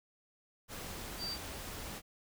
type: tone in noise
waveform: sine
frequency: 4659 Hz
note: D8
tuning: 15 cents flat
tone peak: -37 dBFS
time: 1.18-1.38 s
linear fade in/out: 50 ms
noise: pink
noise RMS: -44 dBFS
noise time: 0.68-2.02 s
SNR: +4 dB
effects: none